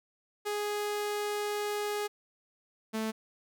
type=tone pair in turn; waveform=sawtooth; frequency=415.3 / 220 Hz; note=G#4 / A3; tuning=0 / 0 cents; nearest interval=major seventh; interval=1100 cents; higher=first; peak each=-27 dBFS; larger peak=neither; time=0.45-2.08 / 2.93-3.12 s; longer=first; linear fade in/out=20 ms; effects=none